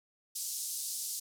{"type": "band-pass noise", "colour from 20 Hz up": "white", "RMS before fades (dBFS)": -38, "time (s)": [0.35, 1.2], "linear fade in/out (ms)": 10, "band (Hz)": [4700, 12000], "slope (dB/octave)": 24, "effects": []}